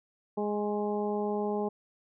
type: harmonic tone with a mistuned harmonic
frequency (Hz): 207.7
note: G#3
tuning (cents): 0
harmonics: 1 / 2 / 3 / 4 / 5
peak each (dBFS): -33 / -31 / -38 / -36 / -45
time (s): 0.37-1.69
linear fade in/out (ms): 10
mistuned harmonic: 5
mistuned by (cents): +23
effects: none